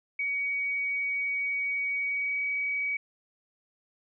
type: tone with pitch glide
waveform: sine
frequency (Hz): 2254 to 2268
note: C#7 to C#7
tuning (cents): +28 to +39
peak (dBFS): -27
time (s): 0.19-2.97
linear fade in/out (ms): 5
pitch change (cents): +11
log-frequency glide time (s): 2.02-2.39
effects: none